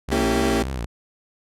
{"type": "tone with vibrato", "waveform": "sawtooth", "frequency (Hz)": 61.74, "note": "B1", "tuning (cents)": 0, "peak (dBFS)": -22, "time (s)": [0.08, 0.86], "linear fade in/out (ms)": 10, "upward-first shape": "sine", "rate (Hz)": 3.6, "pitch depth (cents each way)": 160}
{"type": "chord", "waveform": "30% pulse", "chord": "A# diminished seventh", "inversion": "none", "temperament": "equal with one note detuned", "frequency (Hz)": [228, 277.2, 329.6, 392], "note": ["A#3", "C#4", "E4", "G4"], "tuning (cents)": [-38, 0, 0, 0], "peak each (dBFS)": [-21, -23, -24, -21], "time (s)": [0.11, 0.63], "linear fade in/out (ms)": 10}
{"effects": ["low-pass 12000 Hz 12 dB/octave"]}